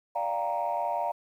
sine chord, G minor seventh, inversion second, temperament equal, 587.3 / 698.5 / 784 / 932.3 Hz, D5 / F5 / G5 / Bb5, 0 / 0 / 0 / 0 cents, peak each -33 / -30 / -35 / -30 dBFS, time 0.15-1.12 s, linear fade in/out 10 ms, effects tanh soft clip ceiling -20 dBFS + 10-bit

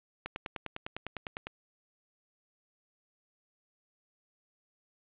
click train, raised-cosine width 0.3 ms, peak -20 dBFS, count 13, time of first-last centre 0.26-1.47 s, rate 9.92 Hz, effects resampled to 8000 Hz + 8-bit

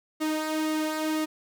sawtooth tone with flanger, 311.1 Hz, D#4, in tune, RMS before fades -28 dBFS, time 0.2-1.26 s, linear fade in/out 20 ms, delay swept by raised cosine 1.2 to 2.9 ms, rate 2 Hz, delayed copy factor -0.55, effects none

